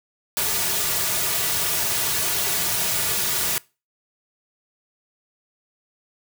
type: noise with comb filter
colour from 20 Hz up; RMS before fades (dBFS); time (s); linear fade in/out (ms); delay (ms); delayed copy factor
white; -23; 0.37-3.58; 0; 3.8; -0.8
effects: noise-tail reverb RT60 0.3 s tail -23 dB re dry